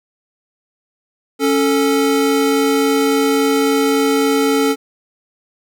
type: tone pair together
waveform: square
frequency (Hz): 277.2 / 440.8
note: C#4 / A4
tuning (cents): 0 / +3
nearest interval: minor sixth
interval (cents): 803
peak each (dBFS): -16 / -16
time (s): 1.39-4.76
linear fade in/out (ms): 50
effects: none